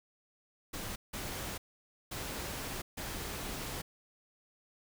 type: noise bursts at uneven times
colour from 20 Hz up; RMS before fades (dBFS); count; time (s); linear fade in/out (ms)
pink; -40; 4; 0.73-0.96 / 1.13-1.58 / 2.11-2.82 / 2.97-3.82; 10
effects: none